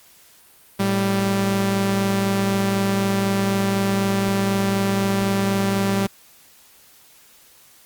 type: tone pair together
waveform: sawtooth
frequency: 110 / 196 Hz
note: A2 / G3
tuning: 0 / 0 cents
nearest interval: minor seventh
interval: 1000 cents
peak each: -22 / -15 dBFS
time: 0.79-6.07 s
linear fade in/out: 10 ms
effects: white hiss -51 dBFS RMS until 7.85 s + Opus 48 kbps